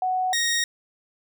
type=tone pair in turn; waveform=sine / 15% pulse; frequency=742 / 1869.7 Hz; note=F#5 / A#6; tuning=+5 / +5 cents; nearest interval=octave + major third; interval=1600 cents; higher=second; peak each=-21 / -15 dBFS; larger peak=second; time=0.02-0.33 / 0.33-0.64 s; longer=neither; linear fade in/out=2 ms; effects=none